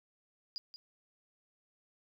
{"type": "tone with echo", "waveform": "sine", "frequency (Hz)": 4868, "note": "D#8", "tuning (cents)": -39, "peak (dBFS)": -37, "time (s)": [0.56, 0.58], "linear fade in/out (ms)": 0, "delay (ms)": 180, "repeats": 1, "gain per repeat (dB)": -10, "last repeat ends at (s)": 0.76, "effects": []}